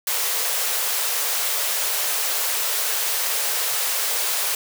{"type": "high-pass noise", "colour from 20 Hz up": "white", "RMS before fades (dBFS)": -23, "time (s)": [0.07, 4.55], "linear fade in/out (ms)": 2, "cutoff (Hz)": 410, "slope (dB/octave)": 96, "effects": []}